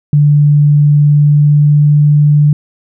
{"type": "tone with pitch glide", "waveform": "sine", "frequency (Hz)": [146.83, 147.77], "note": ["D3", "D3"], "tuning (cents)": [0, 11], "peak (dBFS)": -4, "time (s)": [0.13, 2.53], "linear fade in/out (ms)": 2, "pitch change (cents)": 11, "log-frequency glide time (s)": [1.01, 2], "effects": []}